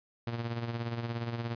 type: tone with tremolo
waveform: sawtooth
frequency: 117.2 Hz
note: A#2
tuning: 10 cents sharp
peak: -27 dBFS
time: 0.27-1.55 s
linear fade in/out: 0 ms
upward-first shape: sine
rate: 17 Hz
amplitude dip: 55%
effects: resampled to 11025 Hz